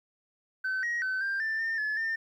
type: tone with pitch steps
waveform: sine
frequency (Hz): 1528 / 1890 / 1524 / 1587 / 1776 / 1808 / 1718 / 1804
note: G6 / A#6 / G6 / G6 / A6 / A6 / A6 / A6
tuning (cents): -45 / +23 / -49 / +21 / +16 / +47 / -42 / +43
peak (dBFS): -26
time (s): 0.64-2.16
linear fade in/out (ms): 10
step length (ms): 190
effects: tanh soft clip ceiling -26 dBFS + 11-bit